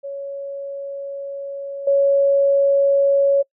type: tone with level steps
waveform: sine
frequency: 557 Hz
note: C#5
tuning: 8 cents sharp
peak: -26 / -12 dBFS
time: 0.03-3.43 s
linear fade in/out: 20 ms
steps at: 1.87 s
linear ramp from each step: 5 ms
effects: noise-tail reverb RT60 0.1 s tail -24 dB re dry